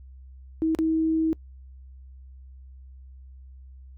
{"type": "tone with dropouts", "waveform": "sine", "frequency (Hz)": 320.5, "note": "E4", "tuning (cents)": -49, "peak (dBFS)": -20, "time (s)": [0.62, 1.33], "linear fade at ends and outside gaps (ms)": 0, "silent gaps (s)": [0.749, 0.788], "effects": ["noise-tail reverb RT60 0.1 s tail -24 dB re dry", "added 65 Hz sine -43 dBFS peak until 3.97 s"]}